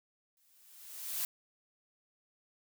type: noise with exponential growth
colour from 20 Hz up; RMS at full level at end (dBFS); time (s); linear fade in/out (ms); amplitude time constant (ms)
blue; -33; 0.37-1.25; 1; 190
effects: none